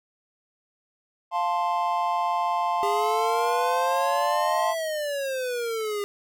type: chord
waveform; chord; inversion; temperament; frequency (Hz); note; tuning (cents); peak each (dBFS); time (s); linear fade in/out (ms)
triangle; F major; none; equal; 698.5 / 880 / 1046.5; F5 / A5 / C6; 0 / 0 / 0; -25; 1.31-4.75; 50
type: exponential two-way sweep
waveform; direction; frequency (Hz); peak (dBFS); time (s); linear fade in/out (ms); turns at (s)
square; up then down; 403 to 659.3 to 403; -27; 2.83-6.04; 0; 4.75
effects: none